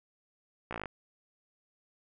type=slowing click train; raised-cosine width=0.5 ms; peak=-22 dBFS; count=9; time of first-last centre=0.71-0.857 s; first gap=16 ms; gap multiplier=1.04; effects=none